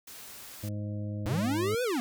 white noise, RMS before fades -46 dBFS, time 0.07-0.69 s, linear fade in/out 5 ms
harmonic tone, 104 Hz, G#2, 3 cents sharp, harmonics 1 / 2 / 3 / 5 / 6, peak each -33 / -39 / -43 / -47 / -49 dBFS, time 0.63-1.75 s, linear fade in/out 5 ms
square linear two-way sweep, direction up then down, 90.3 to 513 to 226.2 Hz, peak -28 dBFS, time 1.26-2 s, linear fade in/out 0 ms, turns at 1.83 s
effects none

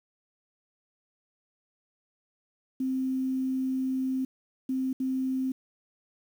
sine tone bursts at uneven times, 261.6 Hz, C4, in tune, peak -26 dBFS, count 3, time 2.8-4.25 / 4.69-4.93 / 5-5.52 s, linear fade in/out 5 ms, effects 9-bit

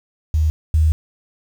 sine tone pair in turn, 77.78 / 78.37 Hz, D#2 / D#2, 0 / +13 cents, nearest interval unison, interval 13 cents, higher second, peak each -13 / -11 dBFS, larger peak second, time 0.34-0.5 / 0.74-0.92 s, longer second, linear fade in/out 0 ms, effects 7-bit

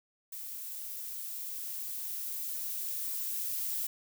violet noise with level ramp, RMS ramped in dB -42 to -34 dBFS, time 0.32-3.87 s, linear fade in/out 5 ms, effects none

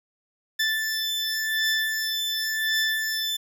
20% pulse beating tone pair, 1760 / 1760.91 Hz, A6 / A6, 0 / +1 cents, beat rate 0.91 Hz, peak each -21 / -23 dBFS, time 0.59-3.37 s, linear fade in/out 10 ms, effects none

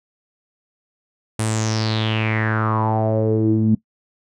sawtooth tone with low-pass filter sweep, 110 Hz, A2, in tune, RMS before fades -19 dBFS, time 1.39-3.75 s, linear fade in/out 5 ms, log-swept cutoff 9600 to 220 Hz, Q 6, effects noise-tail reverb RT60 0.1 s tail -20 dB re dry

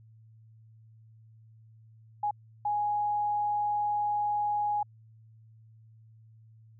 sine tone bursts at uneven times, 830.6 Hz, G#5, in tune, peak -26 dBFS, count 2, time 2.23-2.31 / 2.65-4.83 s, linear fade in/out 5 ms, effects added 111 Hz sine -53 dBFS peak until 6.79 s

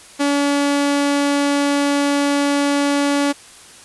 sawtooth tone, 284.8 Hz, C#4, 47 cents sharp, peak -11 dBFS, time 0.19-3.33 s, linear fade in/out 20 ms, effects white hiss -42 dBFS RMS until 3.84 s + resampled to 24000 Hz

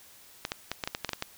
clicks, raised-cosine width 0.2 ms, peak -13 dBFS, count 10, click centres 0.451 / 0.519 / 0.716 / 0.838 / 0.875 / 0.949 / 1.047 / 1.092 / 1.133 / 1.224 s, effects white hiss -54 dBFS RMS until 1.37 s

